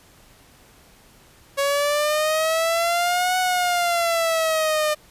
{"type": "exponential two-way sweep", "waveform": "sawtooth", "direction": "up then down", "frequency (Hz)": [554.4, 740, 603], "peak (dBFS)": -15, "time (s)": [1.57, 4.95], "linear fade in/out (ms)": 20, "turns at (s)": 3.38, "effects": ["pink hiss -52 dBFS RMS until 5.1 s", "resampled to 32000 Hz"]}